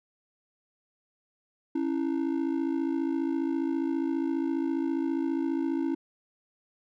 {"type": "ring-modulated tone", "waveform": "triangle", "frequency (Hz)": 301.6, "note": "D4", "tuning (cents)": 46, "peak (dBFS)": -21, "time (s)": [1.75, 5.95], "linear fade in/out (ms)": 5, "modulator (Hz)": 27.4, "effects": []}